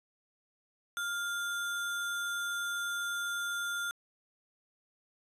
sine tone with sample-and-hold, 1404 Hz, F6, 9 cents sharp, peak -32 dBFS, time 0.97-3.91 s, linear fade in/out 0 ms, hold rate 4900 Hz, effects resampled to 32000 Hz

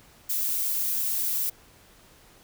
violet noise, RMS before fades -27 dBFS, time 0.29-1.5 s, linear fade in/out 10 ms, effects pink hiss -55 dBFS RMS until 2.43 s

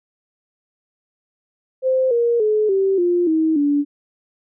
sine tone with pitch steps, 520 / 471.4 / 427.3 / 387.3 / 351.1 / 318.3 / 288.5 Hz, C5 / A#4 / G#4 / G4 / F4 / D#4 / D4, -11 / +19 / +49 / -21 / +9 / +39 / -31 cents, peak -14 dBFS, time 1.82-3.85 s, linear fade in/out 50 ms, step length 290 ms, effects none

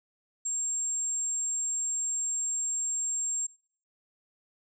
sine tone, 7459 Hz, A#8, in tune, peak -28 dBFS, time 0.45-3.47 s, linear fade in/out 10 ms, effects noise-tail reverb RT60 0.5 s tail -25 dB re dry

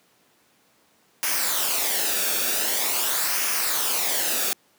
white noise with flanger, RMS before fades -24 dBFS, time 1.23-4.53 s, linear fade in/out 0 ms, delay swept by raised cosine 0.25 to 1 ms, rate 0.45 Hz, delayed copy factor -0.55, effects pink hiss -61 dBFS RMS until 4.78 s + high-pass 200 Hz 12 dB/octave

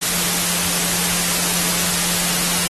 sine tone in noise, 174.61 Hz, F3, in tune, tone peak -30 dBFS, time 0.01-2.68 s, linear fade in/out 20 ms, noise white, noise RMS -19 dBFS, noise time 0.01-2.68 s, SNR -14 dB, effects AAC 32 kbps

